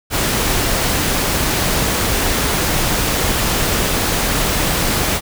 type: noise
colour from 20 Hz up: pink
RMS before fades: -17 dBFS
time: 0.1-5.21 s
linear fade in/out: 50 ms
effects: none